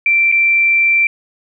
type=tone with dropouts; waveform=sine; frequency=2349 Hz; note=D7; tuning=in tune; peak=-9 dBFS; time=0.06-1.07 s; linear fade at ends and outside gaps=2 ms; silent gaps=0.317-0.323 s; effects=none